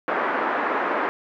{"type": "band-pass noise", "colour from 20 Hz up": "white", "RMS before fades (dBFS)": -24, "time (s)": [0.08, 1.09], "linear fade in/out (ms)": 0, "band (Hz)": [270, 1600], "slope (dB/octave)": 24, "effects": []}